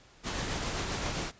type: noise with tremolo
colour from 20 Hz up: pink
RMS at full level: -32 dBFS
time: 0.23-1.32 s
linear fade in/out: 50 ms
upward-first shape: triangle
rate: 7.5 Hz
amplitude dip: 35%
effects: pink hiss -58 dBFS RMS until 1.39 s + resampled to 16000 Hz